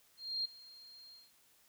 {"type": "tone with ADSR envelope", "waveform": "sine", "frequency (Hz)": 4211, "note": "C8", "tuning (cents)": 10, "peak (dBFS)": -32, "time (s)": [0.17, 1.32], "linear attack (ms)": 280, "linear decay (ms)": 8, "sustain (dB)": -21, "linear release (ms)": 190, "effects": ["white hiss -68 dBFS RMS until 1.68 s"]}